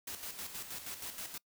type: noise with tremolo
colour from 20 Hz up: white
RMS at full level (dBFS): -42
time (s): 0.07-1.38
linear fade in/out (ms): 5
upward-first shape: square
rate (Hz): 6.3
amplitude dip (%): 55
effects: noise-tail reverb RT60 0.1 s tail -24 dB re dry